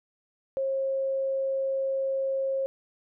sine tone, 538 Hz, C5, 48 cents sharp, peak -25 dBFS, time 0.57-2.66 s, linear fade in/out 0 ms, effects none

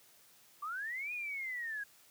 sine linear two-way sweep, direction up then down, 1132 to 2489 to 1621 Hz, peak -37 dBFS, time 0.62-1.84 s, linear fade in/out 10 ms, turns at 1.13 s, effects white hiss -63 dBFS RMS until 2.1 s + high-pass 80 Hz 12 dB/octave

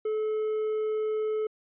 triangle tone, 431.9 Hz, A4, 32 cents flat, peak -24 dBFS, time 0.05-1.47 s, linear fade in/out 5 ms, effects resampled to 8000 Hz

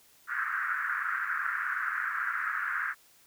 white band-pass noise, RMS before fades -32 dBFS, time 0.27-2.95 s, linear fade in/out 50 ms, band 1300 to 1700 Hz, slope 48 dB/octave, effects white hiss -61 dBFS RMS until 3.26 s

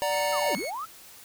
square chord, D augmented, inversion none, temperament equal, 587.3 / 740 / 932.3 Hz, D5 / F#5 / A#5, 0 / 0 / 0 cents, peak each -28 / -34 / -30 dBFS, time 0.02-0.55 s, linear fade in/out 0 ms
click train, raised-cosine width 0.5 ms, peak -33 dBFS, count 49, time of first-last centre 0.1-0.649 s, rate 87.4 Hz
sawtooth tone with vibrato, 2200 Hz, C#7, 14 cents flat, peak -31 dBFS, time 0.11-0.71 s, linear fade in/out 20 ms, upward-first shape square, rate 17 Hz, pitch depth 13 cents each way
sine linear two-way sweep, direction down then up, 1372 to 168.4 to 1372 Hz, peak -31 dBFS, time 0.32-0.86 s, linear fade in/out 20 ms, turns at 0.56 s
effects white hiss -49 dBFS RMS until 1.24 s

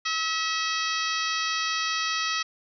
harmonic tone, 645 Hz, E5, 38 cents flat, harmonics 2 / 3 / 4 / 5 / 6 / 7 / 8 / 9, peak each -30 / -32 / -33 / -34 / -35 / -35 / -36 / -37 dBFS, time 0.05-2.43 s, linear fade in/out 10 ms, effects none

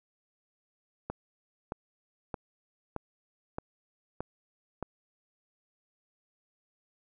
click train, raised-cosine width 1 ms, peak -20 dBFS, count 7, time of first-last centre 1.1-4.827 s, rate 1.61 Hz, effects none

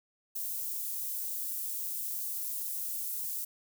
white high-pass noise, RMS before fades -36 dBFS, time 0.35-3.45 s, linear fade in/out 10 ms, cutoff 11000 Hz, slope 12 dB/octave, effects none

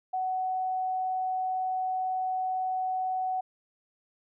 sine tone, 747 Hz, F#5, 16 cents sharp, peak -27 dBFS, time 0.13-3.41 s, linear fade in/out 10 ms, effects none

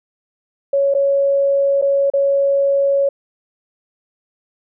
sine tone with dropouts, 556 Hz, C#5, 5 cents sharp, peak -12 dBFS, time 0.73-3.09 s, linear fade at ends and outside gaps 5 ms, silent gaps 0.94-0.948 / 1.815-1.822 / 2.101-2.136 s, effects none

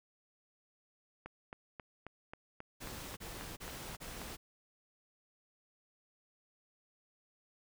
click train, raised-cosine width 0.5 ms, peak -30 dBFS, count 12, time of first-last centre 1.26-4.217 s, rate 3.72 Hz
pink noise bursts, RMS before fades -46 dBFS, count 4, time 2.8-4.37 s, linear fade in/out 20 ms, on 370 ms, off 30 ms
effects none

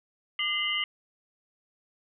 sine tone cluster, 1202 / 2063 / 2864 / 3065 Hz, D6 / C7 / F7 / G7, +40 / -25 / +43 / -40 cents, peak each -38 / -30 / -30 / -33 dBFS, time 0.39-0.84 s, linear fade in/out 2 ms, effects none

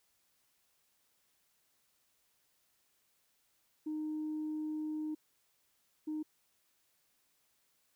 sine tone bursts at uneven times, 307.9 Hz, D#4, 18 cents flat, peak -34 dBFS, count 2, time 3.86-5.15 / 6.07-6.23 s, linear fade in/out 10 ms, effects tanh soft clip ceiling -32 dBFS + white hiss -75 dBFS RMS until 7.95 s

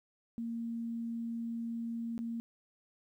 sine tone with dropouts, 231.3 Hz, A#3, 13 cents flat, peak -35 dBFS, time 0.38-2.4 s, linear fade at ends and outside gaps 0 ms, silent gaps 2.179-2.19 s, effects 12-bit

